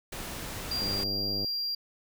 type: noise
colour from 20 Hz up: pink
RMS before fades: -38 dBFS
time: 0.12-1.04 s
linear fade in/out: 5 ms
type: tone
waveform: triangle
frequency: 4760 Hz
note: D8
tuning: 22 cents sharp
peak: -28 dBFS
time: 0.71-1.75 s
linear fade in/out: 5 ms
type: click train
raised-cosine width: 2 ms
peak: -25 dBFS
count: 63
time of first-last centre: 0.82-1.446 s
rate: 99.1 Hz
effects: none